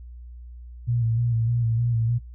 sine tone with vibrato, 116.54 Hz, A#2, in tune, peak -20 dBFS, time 0.87-2.19 s, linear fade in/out 20 ms, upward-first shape square, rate 3.3 Hz, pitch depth 40 cents each way, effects noise-tail reverb RT60 0.2 s tail -20 dB re dry + added 60 Hz sine -38 dBFS peak until 2.34 s

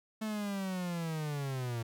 45% pulse linear sweep, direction down, 220 to 113.3 Hz, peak -34 dBFS, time 0.21-1.83 s, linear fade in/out 10 ms, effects none

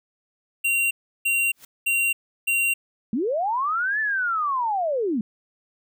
square tone bursts, 2758 Hz, F7, 22 cents flat, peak -20 dBFS, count 4, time 0.64-2.74 s, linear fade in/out 10 ms, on 270 ms, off 340 ms
white noise with exponential growth, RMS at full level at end -40 dBFS, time 1.52-1.65 s, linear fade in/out 5 ms, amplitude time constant 27 ms
sine linear two-way sweep, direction up then down, 199.1 to 1772 to 199.1 Hz, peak -21 dBFS, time 3.13-5.21 s, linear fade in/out 2 ms, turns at 4 s
effects none

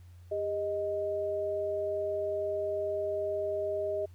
sine tone pair together, 401.7 / 624 Hz, G4 / D#5, +42 / +5 cents, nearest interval minor sixth, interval 763 cents, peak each -34 / -31 dBFS, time 0.31-4.06 s, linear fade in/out 10 ms, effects added 88 Hz sine -49 dBFS peak until 4.14 s + pink hiss -68 dBFS RMS until 4.14 s

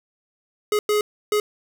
square tone bursts at uneven times, 419.7 Hz, G#4, 18 cents sharp, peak -18 dBFS, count 3, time 0.72-0.79 / 0.89-1.01 / 1.32-1.4 s, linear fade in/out 2 ms, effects none

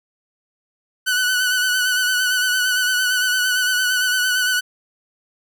sawtooth tone with vibrato, 1493 Hz, F#6, 15 cents sharp, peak -13 dBFS, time 1.06-4.61 s, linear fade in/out 20 ms, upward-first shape sine, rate 8.8 Hz, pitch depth 36 cents each way, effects none

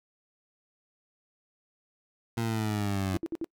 20% pulse linear sweep, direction down, 116.54 to 92.5 Hz, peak -23 dBFS, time 2.37-3.17 s, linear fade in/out 5 ms
sine tone bursts, 329.6 Hz, E4, in tune, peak -29 dBFS, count 4, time 3.14-3.444 s, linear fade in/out 0 ms, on 31 ms, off 60 ms
effects noise-tail reverb RT60 0.1 s tail -26 dB re dry

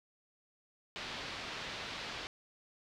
white low-pass noise, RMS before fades -43 dBFS, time 0.96-2.27 s, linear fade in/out 0 ms, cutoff 4300 Hz, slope 24 dB/octave, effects none

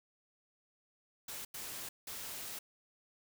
white noise bursts at uneven times, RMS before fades -44 dBFS, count 3, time 1.28-1.45 / 1.54-1.89 / 2.07-2.59 s, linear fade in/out 5 ms, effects none

